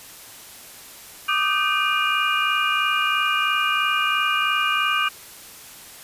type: tone cluster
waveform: sine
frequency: 1174 / 1237 / 1550 / 2412 / 2851 Hz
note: D6 / D#6 / G6 / D7 / F7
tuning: -1 / -10 / -20 / +46 / +35 cents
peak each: -25 dBFS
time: 1.28-5.09 s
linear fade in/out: 10 ms
effects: white hiss -42 dBFS RMS until 6.03 s + resampled to 32000 Hz